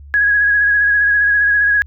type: tone with vibrato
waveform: sine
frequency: 1661.2 Hz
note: G#6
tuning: in tune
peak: -10 dBFS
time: 0.14-1.82 s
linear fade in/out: 0 ms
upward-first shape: sine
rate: 15 Hz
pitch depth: 28 cents each way
effects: added 71 Hz sine -34 dBFS peak until 1.86 s